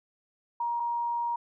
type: tone pair in turn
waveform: sine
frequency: 945 / 945 Hz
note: A#5 / A#5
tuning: +23 / +23 cents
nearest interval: unison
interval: 0 cents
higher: neither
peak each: -27 dBFS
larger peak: neither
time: 0.6-0.8 / 0.8-1.36 s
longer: second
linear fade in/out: 5 ms
effects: none